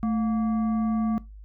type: tone with frequency modulation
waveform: sine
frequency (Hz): 220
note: A3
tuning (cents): 0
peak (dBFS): -22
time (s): 0.03-1.18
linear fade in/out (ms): 0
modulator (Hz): 931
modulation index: 0.36
effects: noise-tail reverb RT60 0.2 s tail -19 dB re dry + added 51 Hz sine -41 dBFS peak until 1.44 s